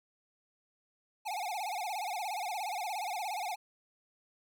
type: tone with vibrato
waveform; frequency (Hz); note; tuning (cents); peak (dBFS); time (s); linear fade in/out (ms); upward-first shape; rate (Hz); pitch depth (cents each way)
square; 784; G5; 0; -35; 1.25-3.56; 20; sine; 17; 190
effects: none